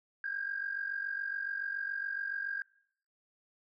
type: tone pair together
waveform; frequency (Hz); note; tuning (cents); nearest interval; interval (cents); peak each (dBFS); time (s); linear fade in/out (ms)
sine; 1574 / 1621.1; G6 / G#6; +7 / -42; minor second; 51; -38 / -35; 0.24-2.62; 2
effects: noise-tail reverb RT60 0.7 s tail -25 dB re dry + tanh soft clip ceiling -26 dBFS